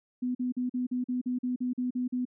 sine tone bursts, 249.6 Hz, B3, 19 cents sharp, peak -27 dBFS, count 12, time 0.22-2.253 s, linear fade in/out 10 ms, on 130 ms, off 43 ms, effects none

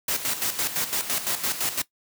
white noise with tremolo, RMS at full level -25 dBFS, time 0.08-1.82 s, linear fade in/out 5 ms, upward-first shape square, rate 5.9 Hz, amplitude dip 65%, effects noise-tail reverb RT60 0.1 s tail -18 dB re dry + high-pass 100 Hz 12 dB/octave

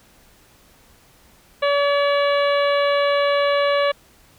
harmonic tone, 570 Hz, C#5, 48 cents sharp, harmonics 1 / 2 / 3 / 4 / 5 / 6 / 7, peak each -17 / -23 / -27 / -29 / -31 / -33 / -34 dBFS, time 1.62-3.92 s, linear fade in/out 10 ms, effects pink hiss -53 dBFS RMS until 4.38 s

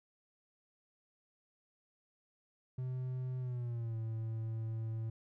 triangle tone with pitch glide, 127.9 to 111.99 Hz, C3 to A2, -39 to +31 cents, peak -34 dBFS, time 2.78-5.1 s, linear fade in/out 5 ms, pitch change -230 cents, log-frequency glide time 3.39-3.97 s, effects none

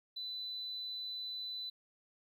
triangle tone, 3997 Hz, B7, 20 cents sharp, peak -36 dBFS, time 0.16-1.7 s, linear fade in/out 10 ms, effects tanh soft clip ceiling -37 dBFS

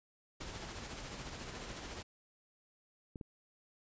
pink noise with tremolo, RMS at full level -44 dBFS, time 0.4-2.03 s, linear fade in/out 10 ms, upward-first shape sine, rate 14 Hz, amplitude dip 35%
clicks, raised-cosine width 3 ms, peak -32 dBFS, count 2, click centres 3.158 / 3.212 s
effects resampled to 16000 Hz

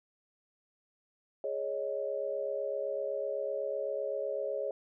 sine chord, Ab suspended fourth, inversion none, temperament equal, 415.3 / 554.4 / 622.3 Hz, Ab4 / Db5 / Eb5, 0 / 0 / 0 cents, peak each -38 / -34 / -38 dBFS, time 1.44-4.71 s, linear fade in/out 2 ms, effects none

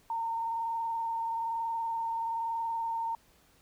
sine tone with frequency modulation, 914 Hz, A#5, 34 cents flat, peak -30 dBFS, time 0.1-3.15 s, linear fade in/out 2 ms, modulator 21.1 Hz, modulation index 0.59, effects pink hiss -64 dBFS RMS until 3.61 s

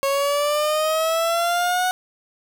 30% pulse exponential sweep, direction up, 547 to 740 Hz, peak -16 dBFS, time 0.03-1.91 s, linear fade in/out 0 ms, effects 7-bit

